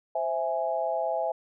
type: chord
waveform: sine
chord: C augmented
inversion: none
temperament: equal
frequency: 523.3 / 659.3 / 830.6 Hz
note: C5 / E5 / G#5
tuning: 0 / 0 / 0 cents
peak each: -32 / -28 / -31 dBFS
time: 0.15-1.32 s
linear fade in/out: 5 ms
effects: none